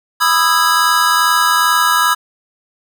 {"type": "chord", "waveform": "square", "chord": "E major seventh", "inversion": "second", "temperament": "just", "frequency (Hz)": [988.9, 1236.1, 1318.5, 1648.1], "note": ["B5", "D#6", "E6", "G#6"], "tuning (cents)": [2, -12, 0, -14], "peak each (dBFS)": -17, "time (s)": [0.2, 2.15], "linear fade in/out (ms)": 20, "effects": []}